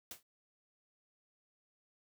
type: noise with exponential decay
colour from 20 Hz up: white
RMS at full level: -42 dBFS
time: 0.11-0.23 s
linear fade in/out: 2 ms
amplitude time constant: 26 ms
effects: none